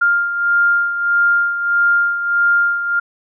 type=beating tone pair; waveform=sine; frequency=1401 / 1402.6 Hz; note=F6 / F6; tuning=+5 / +7 cents; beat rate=1.6 Hz; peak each=-13 / -20 dBFS; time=0.01-3 s; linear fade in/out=10 ms; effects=none